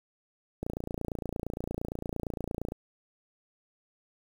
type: click train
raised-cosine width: 2 ms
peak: -20 dBFS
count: 61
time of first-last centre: 0.63-2.721 s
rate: 28.7 Hz
effects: 8-bit